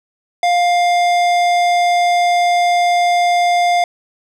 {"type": "tone with tanh clipping", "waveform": "sine", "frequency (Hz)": 703, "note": "F5", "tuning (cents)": 11, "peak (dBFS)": -13, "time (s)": [0.43, 3.84], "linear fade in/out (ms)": 2, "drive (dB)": 17, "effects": []}